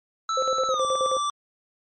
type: tone with pitch glide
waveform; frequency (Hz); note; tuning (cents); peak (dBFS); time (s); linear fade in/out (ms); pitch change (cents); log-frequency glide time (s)
square; 1318.5 to 1167.9; E6 to D6; 0 to -10; -24; 0.29-1.3; 2; -210; 0.68-0.82
type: tone with tremolo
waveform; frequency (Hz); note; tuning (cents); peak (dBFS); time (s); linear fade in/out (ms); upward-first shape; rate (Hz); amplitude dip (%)
sine; 523.3; C5; 0; -22; 0.37-1.18; 5; square; 9.4; 75
effects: MP3 32 kbps